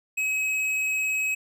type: tone with tanh clipping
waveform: sine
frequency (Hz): 2553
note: D#7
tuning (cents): +44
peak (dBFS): -25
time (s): 0.17-1.35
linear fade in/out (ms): 10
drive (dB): 11
effects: none